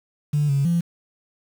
sine tone with pitch steps, 147.5 / 139.2 / 170.5 Hz, D3 / C#3 / F3, +8 / +8 / -41 cents, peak -16 dBFS, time 0.33-0.81 s, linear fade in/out 10 ms, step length 160 ms, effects tanh soft clip ceiling -13 dBFS + 7-bit

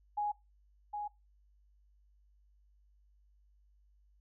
sine tone with echo, 830.6 Hz, G#5, in tune, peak -31 dBFS, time 0.17-0.32 s, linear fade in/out 10 ms, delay 760 ms, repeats 1, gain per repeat -5 dB, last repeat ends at 1.08 s, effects noise-tail reverb RT60 0.2 s tail -19 dB re dry + added 50 Hz sine -64 dBFS peak until 4.2 s

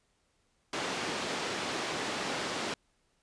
pink band-pass noise, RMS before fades -35 dBFS, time 0.73-2.74 s, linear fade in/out 2 ms, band 260 to 5500 Hz, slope 12 dB/octave, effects pink hiss -73 dBFS RMS until 3.22 s + resampled to 22050 Hz

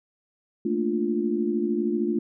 sine chord, Bb major seventh, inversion third, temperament equal, 220 / 233.1 / 293.7 / 349.2 Hz, A3 / Bb3 / D4 / F4, 0 / 0 / 0 / 0 cents, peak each -27 / -31 / -29 / -26 dBFS, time 0.65-2.19 s, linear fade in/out 5 ms, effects none

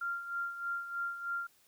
sine tone with tremolo, 1389 Hz, F6, 10 cents flat, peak -32 dBFS, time 0.01-1.47 s, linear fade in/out 5 ms, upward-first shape sine, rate 3.2 Hz, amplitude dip 65%, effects white hiss -67 dBFS RMS until 1.67 s

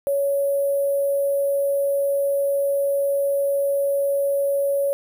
sine tone with sample-and-hold, 559 Hz, C#5, 14 cents sharp, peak -18 dBFS, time 0.07-4.93 s, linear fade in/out 0 ms, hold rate 11025 Hz, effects none

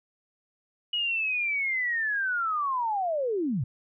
sine linear sweep, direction down, 2918 to 105.8 Hz, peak -25 dBFS, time 0.93-3.64 s, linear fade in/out 5 ms, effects none

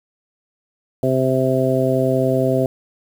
harmonic tone, 130.81 Hz, C3, in tune, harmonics 1 / 2 / 3 / 4 / 5, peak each -21 / -21 / -21 / -21 / -21 dBFS, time 1.03-2.66 s, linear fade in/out 2 ms, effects 7-bit

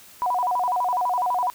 sine tone with vibrato, 847 Hz, G#5, 34 cents sharp, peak -20 dBFS, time 0.22-1.5 s, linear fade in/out 0 ms, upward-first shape square, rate 12 Hz, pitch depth 260 cents each way, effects white hiss -48 dBFS RMS until 1.54 s

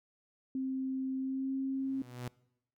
sine tone with pitch glide, 263.4 to 267.7 Hz, C4 to C4, +12 to +40 cents, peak -32 dBFS, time 0.55-2.02 s, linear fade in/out 2 ms, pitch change +28 cents, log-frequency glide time 1.17-1.53 s
sawtooth tone with exponential growth, 123.3 Hz, B2, 2 cents flat, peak -32 dBFS, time 1.72-2.28 s, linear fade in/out 0 ms, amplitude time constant 120 ms
effects noise-tail reverb RT60 0.8 s tail -23 dB re dry

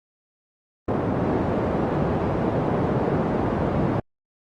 pink band-pass noise, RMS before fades -23 dBFS, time 0.88-4 s, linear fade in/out 5 ms, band 120 to 730 Hz, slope 12 dB/octave, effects Opus 24 kbps

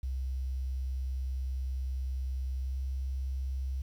sine tone with pitch glide, 65 to 65.91 Hz, C2 to C2, -11 to +13 cents, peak -31 dBFS, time 0.03-3.82 s, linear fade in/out 5 ms, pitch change +24 cents, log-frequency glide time 2.58-2.79 s, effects 10-bit

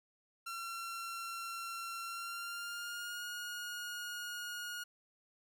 sawtooth tone with pitch glide, 1362 to 1437.2 Hz, F6 to F6, -44 to +49 cents, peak -37 dBFS, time 0.46-4.84 s, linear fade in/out 10 ms, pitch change +93 cents, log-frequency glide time 2.04-3.25 s, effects 12-bit

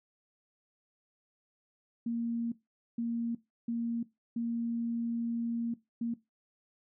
sine tone bursts at uneven times, 233.1 Hz, A#3, in tune, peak -30 dBFS, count 5, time 2.06-2.52 / 2.98-3.35 / 3.68-4.03 / 4.36-5.74 / 6.01-6.14 s, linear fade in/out 5 ms, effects noise-tail reverb RT60 0.2 s tail -18 dB re dry

